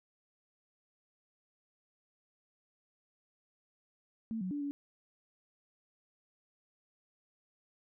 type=tone with pitch steps; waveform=sine; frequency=223.8 / 185 / 290 / 284.7 Hz; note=A3 / F#3 / D4 / C#4; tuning=+30 / 0 / -22 / +46 cents; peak=-34 dBFS; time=4.31-4.71 s; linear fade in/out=0 ms; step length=100 ms; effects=none